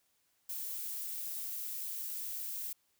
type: noise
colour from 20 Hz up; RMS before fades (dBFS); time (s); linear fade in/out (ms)
violet; -40; 0.49-2.73; 5
effects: white hiss -75 dBFS RMS until 2.99 s